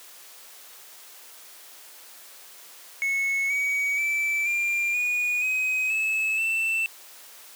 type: tone with pitch steps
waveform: triangle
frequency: 2197 / 2259 / 2322 / 2388 / 2455 / 2524 / 2595 / 2668 Hz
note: C#7 / C#7 / D7 / D7 / D#7 / D#7 / E7 / E7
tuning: -16 / +32 / -20 / +28 / -24 / +24 / -28 / +20 cents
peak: -21 dBFS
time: 3.02-6.86 s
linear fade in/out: 0 ms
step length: 480 ms
effects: white hiss -47 dBFS RMS until 7.55 s + high-pass 400 Hz 12 dB/octave